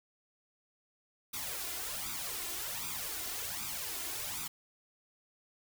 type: noise with flanger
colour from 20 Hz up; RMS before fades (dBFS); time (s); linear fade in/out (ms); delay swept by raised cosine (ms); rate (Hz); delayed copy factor
white; -39; 1.33-4.48; 10; 0.82 to 2.92; 1.3; +0.75
effects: none